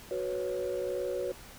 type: chord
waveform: sine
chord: F# suspended fourth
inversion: none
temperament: just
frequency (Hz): 370 / 493.3 / 555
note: F#4 / B4 / C#5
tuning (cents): 0 / -2 / +2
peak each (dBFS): -34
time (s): 0.11-1.32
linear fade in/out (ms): 2
effects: tanh soft clip ceiling -24 dBFS + pink hiss -50 dBFS RMS until 1.58 s